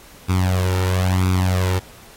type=tone with flanger; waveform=sawtooth; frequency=92.5 Hz; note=F#2; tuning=in tune; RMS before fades=-18 dBFS; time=0.28-1.8 s; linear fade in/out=20 ms; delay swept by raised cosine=0.82 to 2.22 ms; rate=1 Hz; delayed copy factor=+0.8; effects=pink hiss -45 dBFS RMS until 2.16 s + AAC 48 kbps